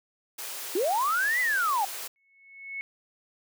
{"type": "high-pass noise", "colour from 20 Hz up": "white", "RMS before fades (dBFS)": -37, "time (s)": [0.38, 2.08], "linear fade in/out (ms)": 10, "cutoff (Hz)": 360, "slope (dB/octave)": 24}
{"type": "linear two-way sweep", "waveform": "sine", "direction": "up then down", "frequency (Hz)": [321.2, 2038, 755], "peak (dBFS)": -23, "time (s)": [0.75, 1.85], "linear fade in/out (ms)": 5, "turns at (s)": 1.4}
{"type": "tone with exponential growth", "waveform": "sine", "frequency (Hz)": 2200, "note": "C#7", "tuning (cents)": -14, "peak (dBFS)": -30, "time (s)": [2.16, 2.81], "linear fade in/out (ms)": 0, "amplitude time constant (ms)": 140}
{"effects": []}